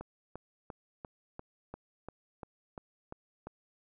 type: click train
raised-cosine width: 1 ms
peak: -28 dBFS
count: 11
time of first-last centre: 0.01-3.47 s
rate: 2.89 Hz
effects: none